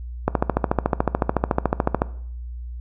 click train, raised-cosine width 1 ms, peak -3 dBFS, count 25, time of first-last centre 0.28-2.019 s, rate 13.8 Hz, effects noise-tail reverb RT60 0.6 s tail -18 dB re dry + added 60 Hz sine -30 dBFS peak until 2.8 s

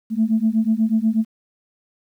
sine beating tone pair, 217.3 / 225.5 Hz, A3 / A3, -21 / +43 cents, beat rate 8.2 Hz, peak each -18 / -18 dBFS, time 0.1-1.25 s, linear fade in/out 50 ms, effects tanh soft clip ceiling -8 dBFS + 9-bit

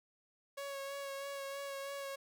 sawtooth tone with vibrato, 554.4 Hz, C#5, in tune, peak -37 dBFS, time 0.57-2.16 s, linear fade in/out 10 ms, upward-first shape sine, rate 3.1 Hz, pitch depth 20 cents each way, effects none

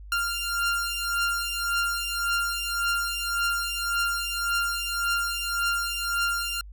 sawtooth beating tone pair, 1392 / 1393.8 Hz, F6 / F6, -6 / -4 cents, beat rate 1.8 Hz, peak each -24 / -25 dBFS, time 0.12-6.61 s, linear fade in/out 2 ms, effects added 50 Hz sine -40 dBFS peak until 6.72 s

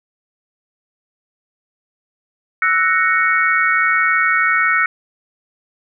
sine chord, F# dominant seventh, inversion third, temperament equal, 1318.5 / 1480 / 1864.7 / 2217 Hz, E6 / F#6 / A#6 / C#7, 0 / 0 / 0 / 0 cents, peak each -18 dBFS, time 2.62-4.86 s, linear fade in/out 2 ms, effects none

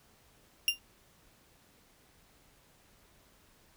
35% pulse tone with exponential decay, 2794 Hz, F7, in tune, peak -19 dBFS, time 0.68-0.79 s, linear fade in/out 1 ms, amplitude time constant 22 ms, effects pink hiss -64 dBFS RMS until 3.76 s

